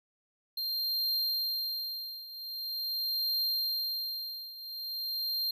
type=tone with tremolo; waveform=square; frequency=4186 Hz; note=C8; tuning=in tune; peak=-28 dBFS; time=0.57-5.51 s; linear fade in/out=5 ms; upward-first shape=triangle; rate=0.44 Hz; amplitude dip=85%; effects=none

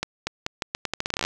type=accelerating click train; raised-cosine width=0.2 ms; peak=-8 dBFS; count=17; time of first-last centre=0.03-1.25 s; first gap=240 ms; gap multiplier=0.81; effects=none

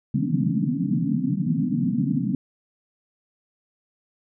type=band-pass noise; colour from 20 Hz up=white; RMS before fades=-23 dBFS; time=0.14-2.35 s; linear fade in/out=2 ms; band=130 to 280 Hz; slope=96 dB/octave; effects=none

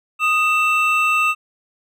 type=tone pair together; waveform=triangle; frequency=1244.5 / 2669 Hz; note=D#6 / E7; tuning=0 / +21 cents; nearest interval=octave + minor second; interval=1321 cents; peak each=-16 / -15 dBFS; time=0.19-1.35 s; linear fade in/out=50 ms; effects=none

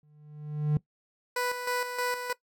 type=tone with exponential growth; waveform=triangle; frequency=150 Hz; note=D3; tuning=37 cents sharp; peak=-18 dBFS; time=0.03-0.77 s; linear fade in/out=2 ms; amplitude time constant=160 ms
type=tone with tremolo; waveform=15% pulse; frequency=493.9 Hz; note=B4; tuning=in tune; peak=-21 dBFS; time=1.36-2.33 s; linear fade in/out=5 ms; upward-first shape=square; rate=3.2 Hz; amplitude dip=55%
effects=noise-tail reverb RT60 0.1 s tail -19 dB re dry

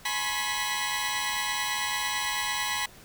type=tone cluster; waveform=15% pulse; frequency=841 / 986 / 1071 / 1963 Hz; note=G#5 / B5 / C6 / B6; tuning=+22 / -3 / +40 / -11 cents; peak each=-27 dBFS; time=0.05-2.86 s; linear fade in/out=5 ms; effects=pink hiss -51 dBFS RMS until 3.04 s

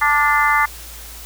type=harmonic tone with a mistuned harmonic; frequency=293.7 Hz; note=D4; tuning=in tune; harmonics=3 / 4 / 5 / 6 / 7; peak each=-19 / -17 / -22 / -20 / -19 dBFS; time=0.01-0.66 s; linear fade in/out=10 ms; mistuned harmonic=5; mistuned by=-36 cents; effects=added 57 Hz sine -37 dBFS peak until 1.25 s + white hiss -37 dBFS RMS until 1.25 s

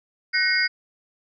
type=tone cluster; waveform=sine; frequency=1500 / 1882 / 2168 / 4845 Hz; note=F#6 / A#6 / C#7 / D#8; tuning=+23 / +16 / -39 / -47 cents; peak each=-24 dBFS; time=0.33-0.68 s; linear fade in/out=20 ms; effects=none

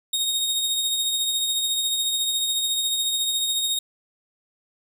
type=tone with tremolo; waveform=sawtooth; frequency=3727 Hz; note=A#7; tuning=1 cent flat; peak=-17 dBFS; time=0.13-3.79 s; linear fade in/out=5 ms; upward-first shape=triangle; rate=14 Hz; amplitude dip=40%; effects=none

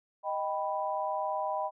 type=chord; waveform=sine; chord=Eb augmented; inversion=none; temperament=equal; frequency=622.3 / 784 / 987.8 Hz; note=Eb5 / G5 / B5; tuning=0 / 0 / 0 cents; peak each=-34 dBFS; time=0.23-1.71 s; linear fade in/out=50 ms; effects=none

